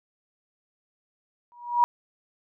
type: tone with exponential growth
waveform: sine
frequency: 960 Hz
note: B5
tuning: 49 cents flat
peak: -13 dBFS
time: 1.52-1.84 s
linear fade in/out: 0 ms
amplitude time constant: 69 ms
effects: none